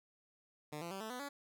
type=tone with pitch steps; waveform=10% pulse; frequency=150 / 170.33 / 193.41 / 219.6 / 249.4 / 283.2 Hz; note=D3 / F3 / G3 / A3 / B3 / C#4; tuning=+37 / -43 / -23 / -3 / +17 / +37 cents; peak=-34 dBFS; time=0.72-1.29 s; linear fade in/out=10 ms; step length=95 ms; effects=none